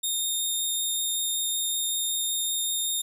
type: tone with vibrato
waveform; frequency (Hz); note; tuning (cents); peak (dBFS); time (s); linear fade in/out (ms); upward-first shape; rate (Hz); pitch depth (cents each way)
15% pulse; 3673; A#7; -26; -19; 0.03-3.02; 10; triangle; 5.3; 8
effects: 10-bit